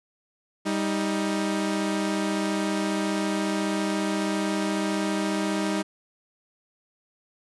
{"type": "tone pair together", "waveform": "sawtooth", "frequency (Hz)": [197.87, 314.1], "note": ["G3", "D#4"], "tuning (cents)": [16, 16], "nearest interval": "minor sixth", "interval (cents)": 800, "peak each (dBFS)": -23, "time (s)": [0.65, 5.83], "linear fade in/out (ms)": 20, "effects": ["resampled to 24000 Hz"]}